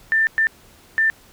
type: tone bursts at uneven times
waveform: sine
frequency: 1784 Hz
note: A6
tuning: 23 cents sharp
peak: -14 dBFS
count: 3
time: 0.12-0.27 / 0.38-0.47 / 0.98-1.1 s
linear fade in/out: 0 ms
effects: pink hiss -50 dBFS RMS until 1.32 s